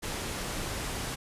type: low-pass noise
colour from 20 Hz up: pink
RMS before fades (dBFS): -35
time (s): 0.02-1.16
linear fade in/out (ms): 20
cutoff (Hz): 12000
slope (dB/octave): 24
effects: resampled to 32000 Hz